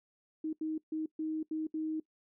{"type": "tone bursts at uneven times", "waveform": "sine", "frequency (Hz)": 314, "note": "D#4", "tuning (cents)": 16, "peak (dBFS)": -32, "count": 6, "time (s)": [[0.44, 0.53], [0.61, 0.78], [0.92, 1.06], [1.19, 1.43], [1.51, 1.67], [1.74, 2]], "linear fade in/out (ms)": 5, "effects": ["noise-tail reverb RT60 0.1 s tail -20 dB re dry"]}